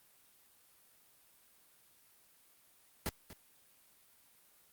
pink noise with echo, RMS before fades -35 dBFS, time 3.06-3.09 s, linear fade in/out 0 ms, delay 240 ms, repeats 1, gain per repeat -15 dB, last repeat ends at 3.33 s, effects white hiss -66 dBFS RMS until 4.72 s + Opus 32 kbps

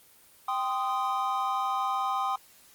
triangle chord, C minor, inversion second, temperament equal with one note detuned, 784 / 1036.3 / 1244.5 Hz, G5 / C6 / Eb6, 0 / -17 / 0 cents, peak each -29 dBFS, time 0.48-2.36 s, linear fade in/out 5 ms, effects white hiss -57 dBFS RMS until 2.74 s + Opus 24 kbps

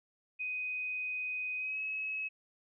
sine tone with pitch glide, 2502 to 2569 Hz, D#7 to E7, +9 to -45 cents, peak -34 dBFS, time 0.39-2.29 s, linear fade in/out 20 ms, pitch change +46 cents, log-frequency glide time 1.57-1.8 s, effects none

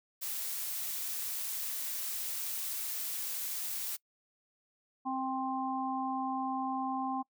blue noise, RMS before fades -37 dBFS, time 0.21-3.97 s, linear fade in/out 20 ms
harmonic tone, 262.9 Hz, C4, 8 cents sharp, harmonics 1 / 3 / 4, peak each -36 / -35 / -38 dBFS, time 5.05-7.23 s, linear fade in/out 20 ms
effects noise-tail reverb RT60 0.1 s tail -24 dB re dry

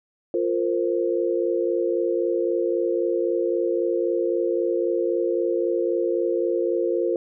sine chord, F suspended fourth, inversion none, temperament equal with one note detuned, 349.2 / 459.5 / 523.3 Hz, F4 / Bb4 / C5, 0 / -25 / 0 cents, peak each -23 / -25 / -26 dBFS, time 0.34-7.16 s, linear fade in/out 2 ms, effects none

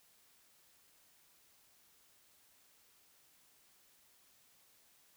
silence, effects white hiss -68 dBFS RMS until 5.16 s

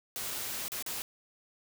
white noise with dropouts, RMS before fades -37 dBFS, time 0.16-1.02 s, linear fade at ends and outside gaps 0 ms, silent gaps 0.681-0.719 / 0.825-0.863 s, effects none

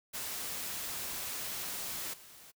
white noise with level steps, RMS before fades -39 / -54 dBFS, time 0.13-2.52 s, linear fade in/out 20 ms, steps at 2.13 s, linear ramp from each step 10 ms, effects noise-tail reverb RT60 0.1 s tail -26 dB re dry

